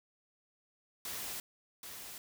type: noise with echo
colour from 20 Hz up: white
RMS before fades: -41 dBFS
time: 1.05-1.4 s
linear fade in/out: 2 ms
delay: 780 ms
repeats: 1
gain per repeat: -6 dB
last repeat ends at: 2.18 s
effects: none

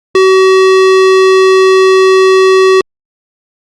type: tone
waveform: square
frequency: 378.7 Hz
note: F#4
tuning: 40 cents sharp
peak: -4 dBFS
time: 0.15-2.81 s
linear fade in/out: 2 ms
effects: low-pass 5000 Hz 12 dB/octave + Opus 48 kbps

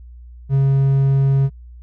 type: tone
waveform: triangle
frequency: 136.6 Hz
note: C#3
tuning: 25 cents flat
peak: -10 dBFS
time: 0.49-1.5 s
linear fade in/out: 50 ms
effects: added 60 Hz sine -36 dBFS peak until 1.82 s

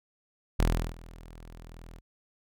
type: tone with ADSR envelope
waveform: sawtooth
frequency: 41.2 Hz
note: E1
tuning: in tune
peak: -17 dBFS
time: 0.59-2.01 s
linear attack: 5 ms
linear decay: 350 ms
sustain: -24 dB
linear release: 35 ms
effects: none

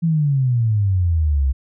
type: exponential sweep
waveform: sine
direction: down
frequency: 170 to 64.5 Hz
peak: -14 dBFS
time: 0.02-1.53 s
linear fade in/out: 20 ms
effects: none

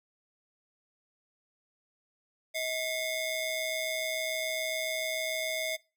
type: ring-modulated tone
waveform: sawtooth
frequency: 1403 Hz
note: F6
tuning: 8 cents sharp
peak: -24 dBFS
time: 2.54-5.77 s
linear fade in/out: 20 ms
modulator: 765 Hz
effects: noise-tail reverb RT60 0.3 s tail -22 dB re dry

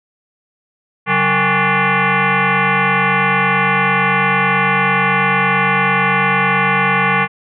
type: tone with frequency modulation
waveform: sine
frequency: 458.5 Hz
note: A#4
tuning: 29 cents flat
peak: -11 dBFS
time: 1.06-7.28 s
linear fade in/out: 50 ms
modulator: 322 Hz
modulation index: 6.3
effects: none

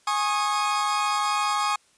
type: chord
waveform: 40% pulse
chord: Ab suspended fourth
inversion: none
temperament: equal with one note detuned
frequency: 830.6 / 1090.3 / 1244.5 Hz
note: Ab5 / Db6 / Eb6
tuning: 0 / -29 / 0 cents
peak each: -26 dBFS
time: 0.07-1.76 s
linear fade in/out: 5 ms
effects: white hiss -61 dBFS RMS until 1.97 s + resampled to 22050 Hz

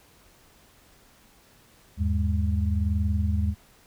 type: tone cluster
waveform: sine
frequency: 80.1 / 101.2 / 204.4 Hz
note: E2 / G#2 / G#3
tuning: -49 / -44 / -27 cents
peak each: -23 / -29 / -30 dBFS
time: 1.97-3.55 s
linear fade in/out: 50 ms
effects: pink hiss -57 dBFS RMS until 3.86 s

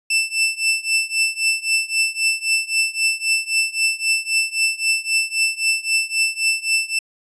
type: tone with tremolo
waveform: sawtooth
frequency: 2660 Hz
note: E7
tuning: 15 cents sharp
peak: -10 dBFS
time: 0.1-6.99 s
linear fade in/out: 5 ms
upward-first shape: triangle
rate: 3.8 Hz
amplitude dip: 95%
effects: resampled to 24000 Hz

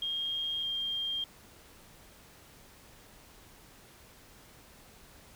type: tone pair in turn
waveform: sine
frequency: 3231 / 3203 Hz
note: G#7 / G7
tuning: -48 / +37 cents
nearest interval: unison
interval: 15 cents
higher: first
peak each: -31 / -31 dBFS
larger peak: neither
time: 0.02-0.63 / 0.63-1.24 s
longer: neither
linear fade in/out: 2 ms
effects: pink hiss -56 dBFS RMS until 5.35 s

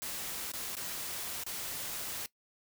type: noise with dropouts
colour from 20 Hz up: white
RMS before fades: -39 dBFS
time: 0.02-2.26 s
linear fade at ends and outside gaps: 0 ms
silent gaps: 0.518-0.536 / 0.753-0.768 / 1.436-1.464 s
effects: noise-tail reverb RT60 0.1 s tail -19 dB re dry

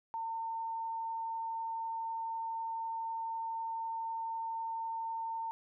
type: tone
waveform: sine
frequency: 906 Hz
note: A#5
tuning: 50 cents flat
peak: -35 dBFS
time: 0.14-5.51 s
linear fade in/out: 0 ms
effects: none

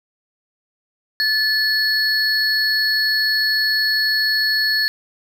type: tone pair together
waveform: triangle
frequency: 1738 / 4367 Hz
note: A6 / C#8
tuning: -22 / -27 cents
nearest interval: octave + major third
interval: 1595 cents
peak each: -17 dBFS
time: 1.2-4.88 s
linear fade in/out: 0 ms
effects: 8-bit

